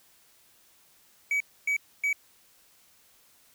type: tone bursts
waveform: triangle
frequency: 2274 Hz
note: C#7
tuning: 44 cents sharp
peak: -22 dBFS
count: 3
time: 1.31-2.129 s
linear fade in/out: 2 ms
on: 93 ms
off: 270 ms
effects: white hiss -61 dBFS RMS until 3.54 s